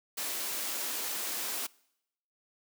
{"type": "high-pass noise", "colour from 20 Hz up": "white", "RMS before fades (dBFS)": -35, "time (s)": [0.17, 1.67], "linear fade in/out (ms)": 10, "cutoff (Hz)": 230, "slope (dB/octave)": 24, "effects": ["noise-tail reverb RT60 0.8 s tail -24 dB re dry"]}